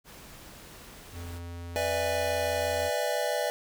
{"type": "noise", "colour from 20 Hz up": "pink", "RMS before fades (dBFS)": -48, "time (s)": [0.04, 1.41], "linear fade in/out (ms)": 50}
{"type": "tone with pitch glide", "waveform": "square", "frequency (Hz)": [86, 85.5], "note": ["F2", "F2"], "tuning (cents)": [-26, -36], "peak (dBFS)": -38, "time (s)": [1.12, 2.91], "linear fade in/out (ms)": 50, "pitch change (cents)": -10, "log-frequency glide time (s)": [2.2, 2.56]}
{"type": "chord", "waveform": "square", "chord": "E dominant seventh", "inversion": "second", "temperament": "just", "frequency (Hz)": [494.4, 593.3, 659.3, 824.1], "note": ["B4", "D5", "E5", "G#5"], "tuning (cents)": [2, 18, 0, -14], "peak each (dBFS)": [-34, -31, -34, -35], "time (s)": [1.76, 3.5], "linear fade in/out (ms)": 0}
{"effects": []}